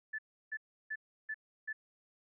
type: tone bursts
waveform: sine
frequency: 1744 Hz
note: A6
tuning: 16 cents flat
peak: -36 dBFS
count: 5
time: 0.13-1.73 s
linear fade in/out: 10 ms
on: 56 ms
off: 330 ms
effects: none